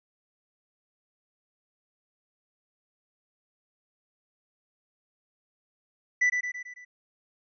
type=tone with echo; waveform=triangle; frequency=1980 Hz; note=B6; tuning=4 cents sharp; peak=-18 dBFS; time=6.21-6.3 s; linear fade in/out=10 ms; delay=110 ms; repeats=5; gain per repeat=-5 dB; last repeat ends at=6.85 s; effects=resampled to 16000 Hz